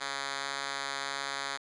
5% pulse tone with band-pass filter, 138.59 Hz, C#3, in tune, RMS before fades -36 dBFS, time 0-1.58 s, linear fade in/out 20 ms, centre 3300 Hz, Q 0.67, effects resampled to 24000 Hz

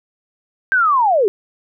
sine linear sweep, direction down, 1588 to 370 Hz, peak -11 dBFS, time 0.72-1.28 s, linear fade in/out 0 ms, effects none

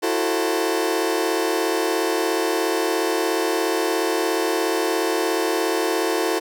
sawtooth chord, F# half-diminished seventh, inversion third, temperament just, 333 / 370 / 444 / 532.8 Hz, E4 / F#4 / A4 / C5, +18 / 0 / +16 / +31 cents, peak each -20 / -21 / -20 / -26 dBFS, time 0.02-6.4 s, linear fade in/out 20 ms, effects none

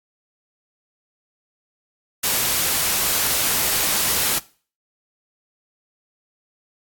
white noise, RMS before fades -20 dBFS, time 2.23-4.39 s, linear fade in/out 10 ms, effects noise-tail reverb RT60 0.4 s tail -20 dB re dry + AAC 64 kbps

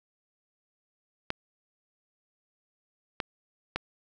clicks, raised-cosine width 0.3 ms, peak -13 dBFS, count 3, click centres 1.304 / 3.202 / 3.76 s, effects none

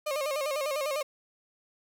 35% pulse tone with vibrato, 573 Hz, D5, 43 cents flat, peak -27 dBFS, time 0.06-1.03 s, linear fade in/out 10 ms, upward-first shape square, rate 10 Hz, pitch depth 94 cents each way, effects 10-bit

